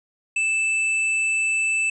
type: tone with tanh clipping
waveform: triangle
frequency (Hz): 2637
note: E7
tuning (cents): 0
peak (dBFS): -21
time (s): 0.36-1.9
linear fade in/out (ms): 5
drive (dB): 16
effects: resampled to 22050 Hz